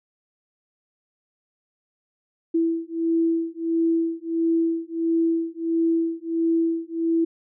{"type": "beating tone pair", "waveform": "sine", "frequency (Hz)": [329.6, 331.1], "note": ["E4", "E4"], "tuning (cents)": [0, 8], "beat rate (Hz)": 1.5, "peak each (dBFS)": -23, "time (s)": [2.54, 7.25], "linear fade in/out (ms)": 10, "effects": []}